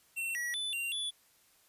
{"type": "tone with pitch steps", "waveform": "square", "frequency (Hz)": [2711, 1926, 3498, 2767, 3449], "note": ["E7", "B6", "A7", "F7", "A7"], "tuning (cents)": [48, -44, -11, -17, -35], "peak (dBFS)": -34, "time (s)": [0.16, 1.11], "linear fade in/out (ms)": 20, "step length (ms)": 190, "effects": ["white hiss -66 dBFS RMS until 1.68 s", "resampled to 32000 Hz"]}